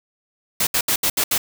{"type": "noise bursts at uneven times", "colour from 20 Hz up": "white", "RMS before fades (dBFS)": -19, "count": 6, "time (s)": [[0.6, 0.67], [0.74, 0.81], [0.88, 0.96], [1.03, 1.1], [1.17, 1.24], [1.31, 1.38]], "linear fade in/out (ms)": 5, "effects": []}